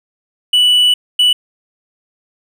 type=tone bursts at uneven times; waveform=triangle; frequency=2960 Hz; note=F#7; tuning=in tune; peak=-6 dBFS; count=2; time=0.53-0.94 / 1.19-1.33 s; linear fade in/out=5 ms; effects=none